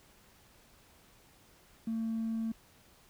sine tone with hard clipping, 225.1 Hz, A3, 40 cents sharp, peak -32 dBFS, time 1.87-2.52 s, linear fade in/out 5 ms, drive 1 dB, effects pink hiss -62 dBFS RMS until 3.09 s

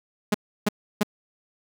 sawtooth tone bursts, 208.7 Hz, G#3, 9 cents sharp, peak -14 dBFS, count 3, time 0.32-1.032 s, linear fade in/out 5 ms, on 24 ms, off 320 ms, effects none

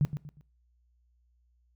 sine tone with echo, 146.2 Hz, D3, 7 cents flat, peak -20 dBFS, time 0.01-0.05 s, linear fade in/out 0 ms, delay 120 ms, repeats 3, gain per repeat -10 dB, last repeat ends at 0.41 s, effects noise-tail reverb RT60 0.4 s tail -20 dB re dry + added 60 Hz sine -65 dBFS peak until 1.75 s

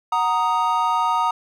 triangle chord, D# minor, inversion first, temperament equal, 740 / 932.3 / 1244.5 Hz, F#5 / A#5 / D#6, 0 / 0 / 0 cents, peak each -24 / -18 / -20 dBFS, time 0.12-1.31 s, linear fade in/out 5 ms, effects none

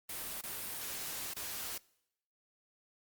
white noise with dropouts, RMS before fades -41 dBFS, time 0.09-1.78 s, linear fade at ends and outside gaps 5 ms, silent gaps 0.413-0.435 / 1.337-1.363 s, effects noise-tail reverb RT60 0.8 s tail -23 dB re dry + Opus 32 kbps

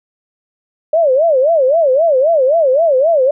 sine tone with vibrato, 587.3 Hz, D5, in tune, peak -8 dBFS, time 0.93-3.31 s, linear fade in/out 5 ms, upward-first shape sine, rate 3.8 Hz, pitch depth 250 cents each way, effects none

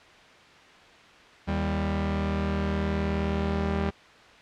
sawtooth tone pair together, 79.2 / 197.9 Hz, D#2 / G3, +31 / +17 cents, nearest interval octave + major third, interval 1586 cents, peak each -24 dBFS, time 1.47-3.91 s, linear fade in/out 20 ms, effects white hiss -51 dBFS RMS until 4.41 s + low-pass 3000 Hz 12 dB/octave

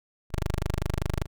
10% pulse tone, 25.1 Hz, G0, 42 cents sharp, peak -18 dBFS, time 0.3-1.27 s, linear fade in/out 50 ms, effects none

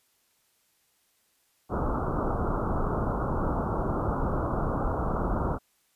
pink low-pass noise, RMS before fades -28 dBFS, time 1.69-5.59 s, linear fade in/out 50 ms, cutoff 1400 Hz, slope 96 dB/octave, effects white hiss -69 dBFS RMS until 5.95 s + resampled to 32000 Hz

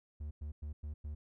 triangle tone bursts, 74.5 Hz, D2, 25 cents sharp, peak -37 dBFS, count 5, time 0.2-1.15 s, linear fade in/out 10 ms, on 110 ms, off 100 ms, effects none

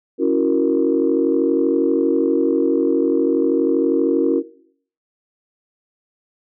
sine chord, F# dominant seventh, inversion second, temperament equal, 277.2 / 329.6 / 370 / 466.2 Hz, C#4 / E4 / F#4 / A#4, 0 / 0 / 0 / 0 cents, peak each -19 dBFS, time 0.18-4.43 s, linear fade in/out 50 ms, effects noise-tail reverb RT60 0.6 s tail -18 dB re dry + tanh soft clip ceiling -5 dBFS

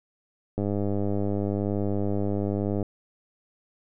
click train, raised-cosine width 2 ms, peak -15 dBFS, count 228, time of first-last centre 0.58-2.828 s, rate 101 Hz, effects none

